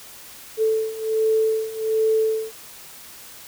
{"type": "beating tone pair", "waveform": "sine", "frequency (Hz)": [439.3, 440.6], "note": ["A4", "A4"], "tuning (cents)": [-3, 2], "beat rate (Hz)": 1.3, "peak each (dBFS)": [-23, -20], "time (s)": [0.57, 2.52], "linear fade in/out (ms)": 50, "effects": ["white hiss -42 dBFS RMS until 3.47 s"]}